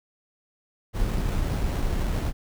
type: noise with sample-and-hold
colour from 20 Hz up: brown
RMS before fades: -25 dBFS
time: 0.93-2.33 s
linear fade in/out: 50 ms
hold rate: 4900 Hz
effects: none